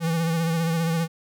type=tone with vibrato; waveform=square; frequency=165.1 Hz; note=E3; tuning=3 cents sharp; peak=-22 dBFS; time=0-1.08 s; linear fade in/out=50 ms; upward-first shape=sine; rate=15 Hz; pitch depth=40 cents each way; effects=none

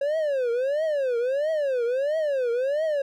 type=tone with vibrato; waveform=triangle; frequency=547 Hz; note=C#5; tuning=23 cents flat; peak=-20 dBFS; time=0.01-3.02 s; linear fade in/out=5 ms; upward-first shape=triangle; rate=1.5 Hz; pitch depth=300 cents each way; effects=none

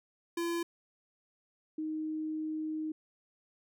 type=tone pair in turn; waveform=square / sine; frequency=340 / 311.8 Hz; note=F4 / D#4; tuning=-46 / +4 cents; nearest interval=minor second; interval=150 cents; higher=first; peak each=-32 / -33 dBFS; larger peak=first; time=0.37-0.63 / 1.78-2.92 s; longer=second; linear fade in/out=5 ms; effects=none

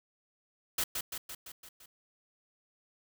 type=noise with echo; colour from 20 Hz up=white; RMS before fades=-31 dBFS; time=0.78-0.84 s; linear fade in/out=5 ms; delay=170 ms; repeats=6; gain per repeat=-4 dB; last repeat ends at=1.86 s; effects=none

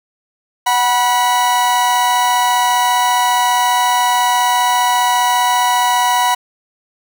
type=tone pair together; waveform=40% pulse; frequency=740 / 975.1 Hz; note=F#5 / B5; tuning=0 / -22 cents; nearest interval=perfect fourth; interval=478 cents; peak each=-16 / -12 dBFS; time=0.66-6.35 s; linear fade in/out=10 ms; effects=none

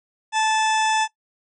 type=harmonic tone; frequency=874 Hz; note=A5; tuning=12 cents flat; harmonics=1 / 2 / 3 / 4 / 6 / 7 / 8 / 9 / 10; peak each=-19 / -26 / -28 / -29 / -34 / -35 / -36 / -37 / -40 dBFS; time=0.32-1.08 s; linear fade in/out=50 ms; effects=noise-tail reverb RT60 0.1 s tail -17 dB re dry

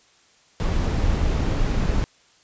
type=noise; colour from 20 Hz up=brown; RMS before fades=-21 dBFS; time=0.6-2.04 s; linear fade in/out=0 ms; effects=white hiss -57 dBFS RMS until 2.43 s + resampled to 16000 Hz

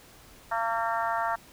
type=harmonic tone; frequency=228.2 Hz; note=A#3; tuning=37 cents flat; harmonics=3 / 4 / 5 / 6 / 7 / 8; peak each=-31 / -30 / -34 / -33 / -38 / -38 dBFS; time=0.51-1.36 s; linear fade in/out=10 ms; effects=pink hiss -53 dBFS RMS until 1.52 s

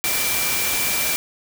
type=tone in noise; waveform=sine; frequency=2349 Hz; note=D7; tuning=in tune; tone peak=-27 dBFS; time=0.04-1.16 s; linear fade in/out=0 ms; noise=white; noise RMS=-22 dBFS; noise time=0.04-1.16 s; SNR=-8 dB; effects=none

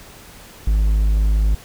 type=tone; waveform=triangle; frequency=52.4 Hz; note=G#1; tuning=16 cents sharp; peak=-11 dBFS; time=0.67-1.55 s; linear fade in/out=5 ms; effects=pink hiss -42 dBFS RMS until 1.64 s

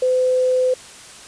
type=tone with quantisation; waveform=sine; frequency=509 Hz; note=C5; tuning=48 cents flat; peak=-14 dBFS; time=0.02-0.74 s; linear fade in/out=5 ms; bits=7; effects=white hiss -40 dBFS RMS until 1.27 s + resampled to 22050 Hz

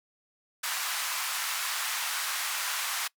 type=band-pass noise; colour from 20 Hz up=pink; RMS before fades=-32 dBFS; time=0.63-3.08 s; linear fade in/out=10 ms; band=1000 to 16000 Hz; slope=24 dB/octave; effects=noise-tail reverb RT60 0.1 s tail -23 dB re dry

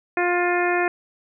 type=harmonic tone; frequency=353 Hz; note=F4; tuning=19 cents sharp; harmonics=1 / 2 / 3 / 4 / 5 / 6 / 7; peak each=-22 / -24 / -30 / -29 / -26 / -31 / -30 dBFS; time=0.17-0.88 s; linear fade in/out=2 ms; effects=none

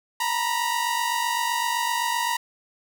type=tone pair together; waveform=sawtooth; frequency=927.2 / 975 Hz; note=A#5 / B5; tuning=-10 / -23 cents; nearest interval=minor second; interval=87 cents; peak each=-22 dBFS; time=0.2-2.37 s; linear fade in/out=5 ms; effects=none

